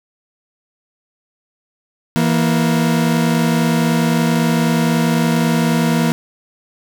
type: tone pair together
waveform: 40% pulse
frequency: 164.81 / 235.3 Hz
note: E3 / A#3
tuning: 0 / +16 cents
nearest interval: tritone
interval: 616 cents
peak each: -15 dBFS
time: 2.16-6.12 s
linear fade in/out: 0 ms
effects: none